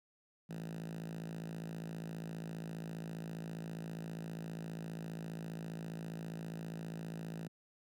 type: tone with high-pass filter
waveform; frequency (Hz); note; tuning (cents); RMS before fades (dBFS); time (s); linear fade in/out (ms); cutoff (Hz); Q
5% pulse; 54.9; A1; -3; -44; 0.49-7.48; 10; 170; 6.5
effects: none